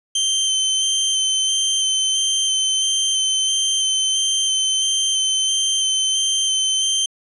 25% pulse tone with vibrato, 3110 Hz, G7, 14 cents flat, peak -13 dBFS, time 0.15-7.06 s, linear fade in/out 5 ms, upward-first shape square, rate 1.5 Hz, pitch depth 13 cents each way, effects resampled to 24000 Hz + 8-bit

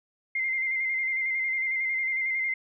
sine tone with vibrato, 2093 Hz, C7, in tune, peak -25 dBFS, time 0.35-2.54 s, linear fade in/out 5 ms, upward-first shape square, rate 11 Hz, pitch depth 24 cents each way, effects none

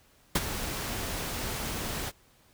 pink noise with ADSR envelope, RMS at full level -23 dBFS, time 0.35-2.12 s, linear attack 7 ms, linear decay 35 ms, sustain -11 dB, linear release 43 ms, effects pink hiss -62 dBFS RMS until 2.53 s

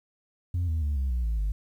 sine tone with pitch steps, 87.9 / 80.14 / 73.07 / 66.62 / 60.74 / 55.37 / 50.49 Hz, F2 / E2 / D2 / C2 / B1 / A1 / G#1, +12 / -48 / -8 / +32 / -28 / +12 / -48 cents, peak -22 dBFS, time 0.54-1.52 s, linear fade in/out 5 ms, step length 140 ms, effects tanh soft clip ceiling -23 dBFS + 10-bit

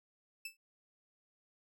sawtooth tone with exponential decay, 2637 Hz, E7, in tune, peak -35 dBFS, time 0.45-0.57 s, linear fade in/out 5 ms, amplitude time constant 24 ms, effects none

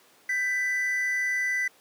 triangle tone pair together, 1568 / 1989.4 Hz, G6 / B6, 0 / +12 cents, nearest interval major third, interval 412 cents, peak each -33 / -23 dBFS, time 0.29-1.68 s, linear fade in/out 5 ms, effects pink hiss -58 dBFS RMS until 1.8 s + high-pass 300 Hz 12 dB/octave

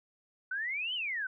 sine exponential two-way sweep, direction up then down, 1480 to 3121 to 1480 Hz, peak -32 dBFS, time 0.51-1.27 s, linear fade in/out 5 ms, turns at 0.94 s, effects none

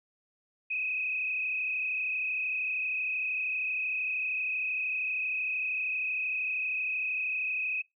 sine tone with frequency modulation, 2530 Hz, D#7, 28 cents sharp, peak -29 dBFS, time 0.7-7.82 s, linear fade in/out 10 ms, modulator 32.9 Hz, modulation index 2, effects noise-tail reverb RT60 0.2 s tail -25 dB re dry

